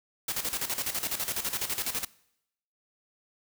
white noise with tremolo, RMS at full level -30 dBFS, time 0.28-2.05 s, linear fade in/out 5 ms, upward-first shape square, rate 12 Hz, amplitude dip 70%, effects noise-tail reverb RT60 0.8 s tail -22 dB re dry

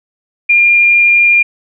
sine tone, 2404 Hz, D7, 40 cents sharp, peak -5 dBFS, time 0.49-1.43 s, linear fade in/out 10 ms, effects none

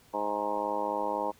harmonic tone with a mistuned harmonic, 103.83 Hz, G#2, in tune, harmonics 2 / 3 / 4 / 5 / 6 / 7 / 8 / 9 / 10, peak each -45 / -39 / -40 / -35 / -37 / -45 / -35 / -33 / -41 dBFS, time 0.13-1.32 s, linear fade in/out 20 ms, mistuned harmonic 10, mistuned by +46 cents, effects pink hiss -60 dBFS RMS until 1.39 s

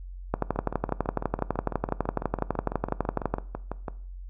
two click trains, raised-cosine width 1 ms, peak -10 / -17 dBFS, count 37 / 21, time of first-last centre 0.34-3.34 / 0.56-3.882 s, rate 12 / 6.02 Hz, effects noise-tail reverb RT60 0.5 s tail -19 dB re dry + added 45 Hz sine -37 dBFS peak until 4.29 s

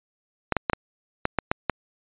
clicks, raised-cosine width 0.5 ms, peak -6 dBFS, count 8, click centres 0.523 / 0.567 / 0.698 / 0.733 / 1.254 / 1.387 / 1.515 / 1.697 s, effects resampled to 8000 Hz

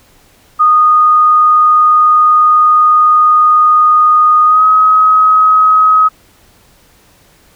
sine tone with pitch glide, 1234 to 1268.7 Hz, D#6 to D#6, -15 to +33 cents, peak -4 dBFS, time 0.59-6.09 s, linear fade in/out 20 ms, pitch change +48 cents, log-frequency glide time 4.46-4.64 s, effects pink hiss -47 dBFS RMS until 7.55 s

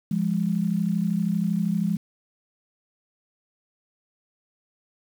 sine tone pair together, 172.8 / 205.5 Hz, F3 / G#3, -18 / -18 cents, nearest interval minor third, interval 300 cents, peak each -24 dBFS, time 0.11-1.97 s, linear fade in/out 5 ms, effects 8-bit

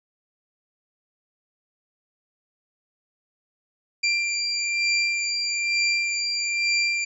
25% pulse beating tone pair, 2369 / 2370.1 Hz, D7 / D7, +14 / +15 cents, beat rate 1.1 Hz, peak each -24 / -19 dBFS, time 4.03-7.05 s, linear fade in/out 10 ms, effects resampled to 22050 Hz

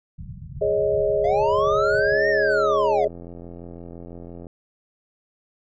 white low-pass noise, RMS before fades -36 dBFS, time 0.18-2.14 s, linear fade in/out 5 ms, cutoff 170 Hz, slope 48 dB/octave
sine chord, Ab suspended fourth, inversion none, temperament equal with one note detuned, 415.3 / 554.4 / 625.1 Hz, Ab4 / Db5 / Eb5, 0 / 0 / +8 cents, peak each -22 / -24 / -22 dBFS, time 0.61-3.08 s, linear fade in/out 10 ms
triangle linear two-way sweep, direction up then down, 664 to 1864.7 to 664 Hz, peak -20 dBFS, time 1.24-3.05 s, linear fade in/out 5 ms, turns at 2.29 s
click train, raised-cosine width 2 ms, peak -26 dBFS, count 201, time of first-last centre 2.14-4.468 s, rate 85.9 Hz
effects resampled to 16000 Hz

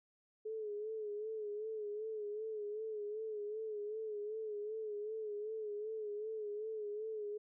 sine tone with vibrato, 426.9 Hz, G#4, 48 cents sharp, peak -39 dBFS, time 0.45-7.38 s, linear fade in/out 10 ms, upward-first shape sine, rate 2.6 Hz, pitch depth 62 cents each way, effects none

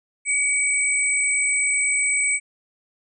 sine tone pair together, 2265 / 8072 Hz, C#7 / B8, +37 / +37 cents, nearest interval octave + minor seventh, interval 2200 cents, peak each -21 dBFS, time 0.25-2.4 s, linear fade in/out 50 ms, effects none

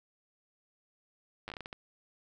slowing click train, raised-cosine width 0.3 ms, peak -25 dBFS, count 9, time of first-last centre 1.48-1.729 s, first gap 9 ms, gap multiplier 1.34, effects none

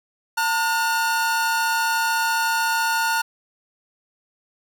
45% pulse tone pair together, 904 / 1439.6 Hz, A5 / F#6, +47 / -48 cents, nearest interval minor sixth, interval 805 cents, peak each -22 dBFS, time 0.37-3.22 s, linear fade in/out 10 ms, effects none

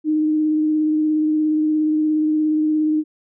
sine tone with vibrato, 308 Hz, D#4, 17 cents flat, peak -15 dBFS, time 0.04-3.04 s, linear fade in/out 50 ms, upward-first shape triangle, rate 17 Hz, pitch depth 19 cents each way, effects none

